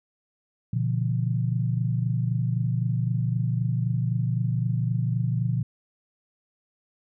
sine tone cluster, 119.6 / 143.5 / 171.2 Hz, A#2 / D3 / F3, +45 / -40 / -34 cents, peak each -24 / -29 / -29 dBFS, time 0.73-5.63 s, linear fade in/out 5 ms, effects none

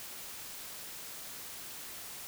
white noise, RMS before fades -45 dBFS, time 0-2.27 s, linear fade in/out 0 ms, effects none

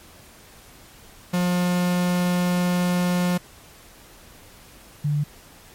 45% pulse / sine tone pair in turn, 178.1 / 147.24 Hz, F3 / D3, +34 / +5 cents, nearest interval minor third, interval 329 cents, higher first, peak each -19 dBFS, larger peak neither, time 1.33-3.38 / 5.04-5.24 s, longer first, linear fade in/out 10 ms, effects pink hiss -48 dBFS RMS until 5.74 s + MP3 64 kbps

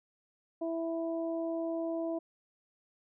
harmonic tone, 330 Hz, E4, 2 cents sharp, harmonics 1 / 2 / 3, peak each -34 / -35 / -50 dBFS, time 0.61-2.19 s, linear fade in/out 10 ms, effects none

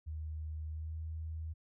sine tone with pitch glide, 77.78 to 79.78 Hz, D#2 to D#2, 0 to +44 cents, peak -38 dBFS, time 0.06-1.54 s, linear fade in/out 20 ms, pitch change +44 cents, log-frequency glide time 0.69-0.96 s, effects none

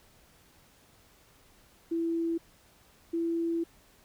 sine tone pair in turn, 332.6 / 334.2 Hz, E4 / E4, +16 / +24 cents, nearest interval unison, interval 8 cents, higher second, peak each -27 dBFS, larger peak neither, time 1.91-2.38 / 3.13-3.64 s, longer second, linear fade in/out 10 ms, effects pink hiss -61 dBFS RMS until 4.04 s

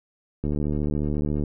click train, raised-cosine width 3 ms, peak -14 dBFS, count 75, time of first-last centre 0.44-1.437 s, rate 74.2 Hz, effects none

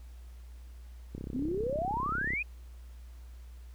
click train, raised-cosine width 3 ms, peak -26 dBFS, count 40, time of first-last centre 1.15-2.335 s, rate 32.9 Hz
sine exponential sweep, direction up, 240 to 2555 Hz, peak -30 dBFS, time 1.34-2.43 s, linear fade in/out 10 ms
effects added 60 Hz sine -45 dBFS peak until 3.74 s + pink hiss -64 dBFS RMS until 3.74 s

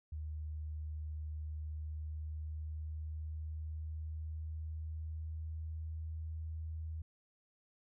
sine tone with pitch glide, 76.8 to 79.6 Hz, D#2 to D#2, -22 to +40 cents, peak -39 dBFS, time 0.12-7.02 s, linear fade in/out 5 ms, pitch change +62 cents, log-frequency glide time 1.58-6.12 s, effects none

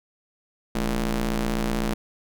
sawtooth ring-modulated tone, 123.8 Hz, B2, 5 cents sharp, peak -16 dBFS, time 0.75-1.94 s, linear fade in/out 5 ms, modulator 89.9 Hz, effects none

